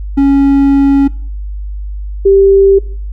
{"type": "tone pair in turn", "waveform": ["triangle", "sine"], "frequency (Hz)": [277.2, 392], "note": ["C#4", "G4"], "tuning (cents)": [0, 0], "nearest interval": "tritone", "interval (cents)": 600, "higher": "second", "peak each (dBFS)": -3, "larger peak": "neither", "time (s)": [[0.17, 1.08], [2.25, 2.79]], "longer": "first", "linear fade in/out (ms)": 10, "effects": ["noise-tail reverb RT60 0.5 s tail -21 dB re dry", "added 50 Hz sine -18 dBFS peak until 3.12 s"]}